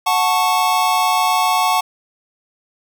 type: chord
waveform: square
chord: F# minor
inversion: none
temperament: equal with one note detuned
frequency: 733.2 / 880 / 1108.7 Hz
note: F#5 / A5 / C#6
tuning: -16 / 0 / 0 cents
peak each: -19 dBFS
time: 0.06-1.81 s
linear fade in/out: 10 ms
effects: none